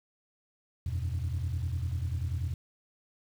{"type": "chord", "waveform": "sine", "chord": "E suspended second", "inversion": "none", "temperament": "equal", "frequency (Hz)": [82.41, 92.5, 123.47], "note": ["E2", "F#2", "B2"], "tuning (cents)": [0, 0, 0], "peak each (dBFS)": [-31, -33, -34], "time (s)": [0.86, 2.54], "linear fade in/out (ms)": 5, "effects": ["tanh soft clip ceiling -25 dBFS", "9-bit"]}